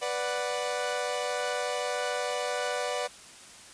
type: chord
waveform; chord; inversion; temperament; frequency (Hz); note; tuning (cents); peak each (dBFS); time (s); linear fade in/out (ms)
sawtooth; B minor; none; equal; 493.9 / 587.3 / 740; B4 / D5 / F#5; 0 / 0 / 0; -29 / -29 / -31; 0.01-3.08; 20
effects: white hiss -49 dBFS RMS until 3.73 s + resampled to 22050 Hz